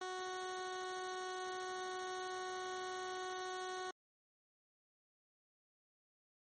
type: tone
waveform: 15% pulse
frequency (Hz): 370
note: F#4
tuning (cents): 0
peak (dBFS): -35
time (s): 0.01-3.91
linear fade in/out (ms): 5
effects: MP3 32 kbps